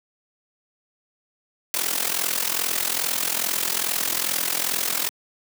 white noise with amplitude modulation, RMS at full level -21 dBFS, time 1.74-5.09 s, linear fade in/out 0 ms, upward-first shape sine, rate 42.4 Hz, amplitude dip 80%, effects high-pass 200 Hz 12 dB/octave

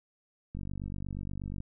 click train, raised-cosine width 5 ms, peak -26 dBFS, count 52, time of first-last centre 0.55-1.604 s, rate 48.4 Hz, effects none

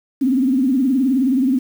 sine tone with vibrato, 261.6 Hz, C4, in tune, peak -13 dBFS, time 0.21-1.59 s, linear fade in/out 10 ms, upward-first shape triangle, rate 19 Hz, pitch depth 160 cents each way, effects 7-bit

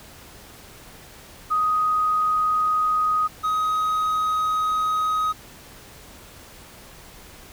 sine / triangle tone pair in turn, 1250 / 1259.4 Hz, D#6 / D#6, +8 / +21 cents, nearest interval unison, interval 13 cents, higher second, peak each -18 dBFS, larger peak neither, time 1.5-3.28 / 3.43-5.33 s, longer second, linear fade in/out 20 ms, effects pink hiss -45 dBFS RMS until 7.52 s

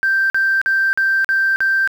sine tone bursts, 1568 Hz, G6, in tune, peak -12 dBFS, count 6, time 0.03-1.875 s, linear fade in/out 0 ms, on 270 ms, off 45 ms, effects tanh soft clip ceiling -8 dBFS + 7-bit

